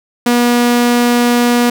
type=tone; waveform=sawtooth; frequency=241.1 Hz; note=B3; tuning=41 cents flat; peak=-5 dBFS; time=0.26-1.7 s; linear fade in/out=5 ms; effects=none